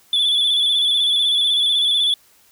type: tone with vibrato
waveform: sine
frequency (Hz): 3445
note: A7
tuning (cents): -37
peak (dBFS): -12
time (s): 0.13-2.14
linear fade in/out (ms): 2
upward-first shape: square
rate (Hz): 16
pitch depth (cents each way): 36
effects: tanh soft clip ceiling -13 dBFS + white hiss -54 dBFS RMS until 2.51 s